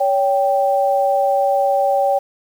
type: tone pair together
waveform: sine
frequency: 562.3 / 784 Hz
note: C#5 / G5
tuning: +25 / 0 cents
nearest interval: tritone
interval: 575 cents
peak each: -16 dBFS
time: 0-2.19 s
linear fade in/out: 10 ms
effects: 7-bit